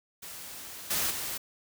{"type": "noise with level steps", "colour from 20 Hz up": "white", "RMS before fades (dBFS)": [-43, -29, -35], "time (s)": [0.22, 1.38], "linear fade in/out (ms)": 10, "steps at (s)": [0.9, 1.1], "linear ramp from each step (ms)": 10, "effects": []}